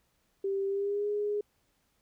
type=tone with pitch glide; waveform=sine; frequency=392 to 414.4 Hz; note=G4 to G#4; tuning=0 to -4 cents; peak=-28 dBFS; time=0.44-1.41 s; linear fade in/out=5 ms; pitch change=+96 cents; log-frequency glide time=0.67-1.08 s; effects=pink hiss -73 dBFS RMS until 2.01 s